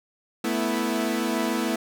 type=chord; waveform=sawtooth; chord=A suspended second; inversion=none; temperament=equal with one note detuned; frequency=220 / 246.9 / 328.7 Hz; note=A3 / B3 / E4; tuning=0 / 0 / -5 cents; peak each=-24 dBFS; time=0.44-1.76 s; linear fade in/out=5 ms; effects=none